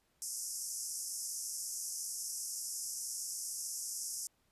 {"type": "band-pass noise", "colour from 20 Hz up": "pink", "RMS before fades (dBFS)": -41, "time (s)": [0.22, 4.27], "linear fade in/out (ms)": 0, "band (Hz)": [5200, 12000], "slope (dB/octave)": 96, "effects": ["pink hiss -75 dBFS RMS until 4.51 s", "resampled to 32000 Hz"]}